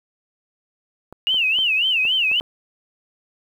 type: clicks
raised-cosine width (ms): 1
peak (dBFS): -24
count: 6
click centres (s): 1.126 / 1.344 / 1.588 / 2.052 / 2.315 / 2.409
type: tone with vibrato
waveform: sine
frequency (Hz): 2800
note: F7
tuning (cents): +4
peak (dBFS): -16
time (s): 1.27-2.4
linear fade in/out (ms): 0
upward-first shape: sine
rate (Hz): 3.7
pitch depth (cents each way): 190
effects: 8-bit